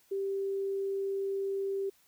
sine tone, 392 Hz, G4, in tune, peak -30 dBFS, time 0.11-1.9 s, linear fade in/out 10 ms, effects white hiss -66 dBFS RMS until 2.07 s

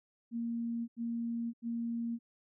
sine tone bursts, 233.1 Hz, A#3, in tune, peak -33 dBFS, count 3, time 0.31-2.19 s, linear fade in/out 50 ms, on 570 ms, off 85 ms, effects none

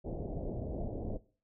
pink low-pass noise, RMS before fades -38 dBFS, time 0.04-1.18 s, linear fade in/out 20 ms, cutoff 680 Hz, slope 48 dB/octave, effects noise-tail reverb RT60 0.4 s tail -19 dB re dry

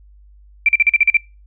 sine tone bursts, 2349 Hz, D7, in tune, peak -8 dBFS, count 8, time 0.66-1.17 s, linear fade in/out 2 ms, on 27 ms, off 42 ms, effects noise-tail reverb RT60 0.3 s tail -26 dB re dry + added 50 Hz sine -43 dBFS peak until 1.46 s

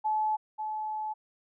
sine tone pair in turn, 861 / 861 Hz, A5 / A5, -38 / -38 cents, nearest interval unison, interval 0 cents, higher neither, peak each -25 / -31 dBFS, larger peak first, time 0.04-0.37 / 0.58-1.14 s, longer second, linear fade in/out 20 ms, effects none

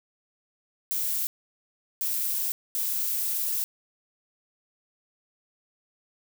violet noise bursts at uneven times, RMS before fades -28 dBFS, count 3, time 0.91-1.27 / 2.01-2.52 / 2.75-3.64 s, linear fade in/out 0 ms, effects none

